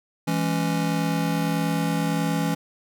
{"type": "chord", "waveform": "square", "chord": "C# minor", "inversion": "first", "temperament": "just", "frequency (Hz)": [166.31, 207.9, 277.2], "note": ["E3", "G#3", "C#4"], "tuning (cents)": [16, 2, 0], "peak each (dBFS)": [-25, -30, -28], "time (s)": [0.27, 2.55], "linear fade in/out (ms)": 10, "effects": []}